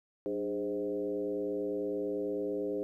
sine tone with frequency modulation, 407.9 Hz, G#4, 31 cents flat, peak -31 dBFS, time 0.26-2.83 s, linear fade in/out 0 ms, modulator 109 Hz, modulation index 1.2, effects 12-bit

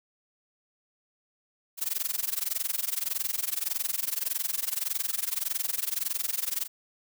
blue noise with amplitude modulation, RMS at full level -27 dBFS, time 1.77-6.68 s, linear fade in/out 50 ms, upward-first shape sine, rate 21.7 Hz, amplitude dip 95%, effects none

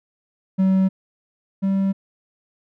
triangle tone pair in turn, 190 / 194.22 Hz, F#3 / G3, +46 / -16 cents, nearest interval unison, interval 38 cents, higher second, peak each -12 / -15 dBFS, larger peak first, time 0.58-0.89 / 1.62-1.93 s, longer neither, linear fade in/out 20 ms, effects none

